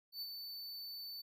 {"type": "tone with ADSR envelope", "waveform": "square", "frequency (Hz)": 4516, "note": "C#8", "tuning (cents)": 31, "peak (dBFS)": -40, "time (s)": [0.12, 1.22], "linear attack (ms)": 93, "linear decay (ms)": 44, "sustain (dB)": -5, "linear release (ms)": 12, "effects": []}